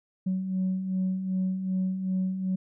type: beating tone pair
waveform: sine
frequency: 185 / 187.6 Hz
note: F#3 / F#3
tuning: 0 / +24 cents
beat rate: 2.6 Hz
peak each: -33 / -25 dBFS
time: 0.26-2.56 s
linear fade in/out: 10 ms
effects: tanh soft clip ceiling -21 dBFS